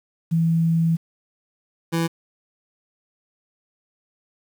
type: tone pair in turn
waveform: sine / 25% pulse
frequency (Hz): 164.81 / 165.96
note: E3 / E3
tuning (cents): 0 / +12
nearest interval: unison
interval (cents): 12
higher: second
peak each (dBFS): -16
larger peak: neither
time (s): 0.31-0.97 / 1.92-2.08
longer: first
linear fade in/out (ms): 20
effects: 8-bit